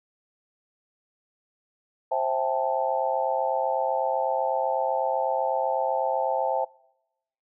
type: chord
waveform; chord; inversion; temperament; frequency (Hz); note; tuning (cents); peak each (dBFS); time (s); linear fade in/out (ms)
sine; A minor seventh; first; just; 528 / 660 / 792 / 880; C5 / E5 / G5 / A5; +16 / +2 / +18 / 0; -28; 2.11-6.65; 10
effects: noise-tail reverb RT60 0.9 s tail -25 dB re dry